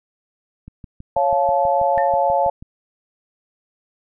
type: click train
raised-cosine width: 5 ms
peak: -24 dBFS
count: 13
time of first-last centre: 0.68-2.625 s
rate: 6.17 Hz
type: chord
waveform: sine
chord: Db augmented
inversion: none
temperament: equal with one note detuned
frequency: 554.4 / 698.5 / 867.9 Hz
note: Db5 / F5 / A5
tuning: 0 / 0 / -24 cents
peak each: -19 dBFS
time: 1.16-2.5 s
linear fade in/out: 5 ms
type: tone with exponential decay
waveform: sine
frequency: 1811 Hz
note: A6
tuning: 49 cents sharp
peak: -23 dBFS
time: 1.98-2.16 s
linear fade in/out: 0 ms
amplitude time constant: 38 ms
effects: none